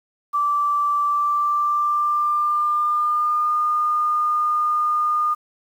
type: tone with pitch glide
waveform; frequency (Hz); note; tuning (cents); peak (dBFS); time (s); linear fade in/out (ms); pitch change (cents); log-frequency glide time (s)
sine; 1166 to 1216.9; D6 to D#6; -13 to -39; -17; 0.33-5.35; 20; +74; 1.05-3.54
effects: 8-bit